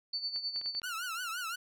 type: tone with tremolo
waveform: sine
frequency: 4500 Hz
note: C#8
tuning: 25 cents sharp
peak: -31 dBFS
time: 0.13-0.8 s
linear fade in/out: 5 ms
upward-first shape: sine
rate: 9.6 Hz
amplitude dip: 70%
type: clicks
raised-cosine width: 0.3 ms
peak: -34 dBFS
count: 6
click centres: 0.361 / 0.561 / 0.614 / 0.66 / 0.75 / 0.818 s
type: tone with vibrato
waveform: sawtooth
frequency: 1396.9 Hz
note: F6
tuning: in tune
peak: -32 dBFS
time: 0.83-1.56 s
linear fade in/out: 10 ms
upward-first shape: triangle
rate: 5.8 Hz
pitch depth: 150 cents each way
effects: none